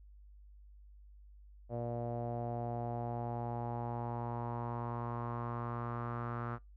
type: tone with low-pass filter sweep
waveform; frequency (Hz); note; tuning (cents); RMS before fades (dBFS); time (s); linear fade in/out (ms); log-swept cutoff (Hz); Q
sawtooth; 118.7; A#2; +32; -39; 1.69-6.59; 50; 620 to 1300; 4.6
effects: noise-tail reverb RT60 0.2 s tail -24 dB re dry + added 50 Hz sine -54 dBFS peak until 6.76 s